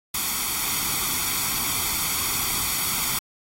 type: noise with comb filter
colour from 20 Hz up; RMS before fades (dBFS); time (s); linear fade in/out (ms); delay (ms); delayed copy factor
white; -25; 0.14-3.19; 5; 0.88; +0.7
effects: AAC 48 kbps